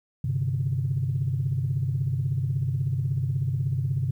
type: chord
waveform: sine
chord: G suspended fourth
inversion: none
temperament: just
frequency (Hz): 98 / 130.67 / 147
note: G2 / C3 / D3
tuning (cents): 0 / -2 / +2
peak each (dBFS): -29 / -25 / -29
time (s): 0.24-4.11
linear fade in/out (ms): 5
effects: tanh soft clip ceiling -15 dBFS + 10-bit

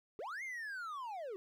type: linear two-way sweep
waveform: triangle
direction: up then down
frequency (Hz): 364.1 to 2166 to 364.1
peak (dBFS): -39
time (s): 0.19-1.36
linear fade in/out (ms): 0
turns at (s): 0.43
effects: 13-bit

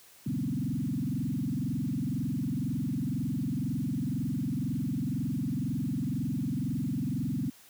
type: tone with frequency modulation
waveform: sine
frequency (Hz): 196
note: G3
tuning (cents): 0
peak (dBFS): -28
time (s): 0.26-7.5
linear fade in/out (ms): 5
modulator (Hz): 22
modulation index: 3.6
effects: white hiss -56 dBFS RMS until 7.69 s + high-pass 60 Hz 12 dB/octave

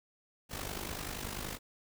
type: noise with amplitude modulation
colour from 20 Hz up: pink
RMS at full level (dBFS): -37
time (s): 0.49-1.59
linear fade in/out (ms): 50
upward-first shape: sine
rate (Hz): 50.3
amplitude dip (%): 70
effects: none

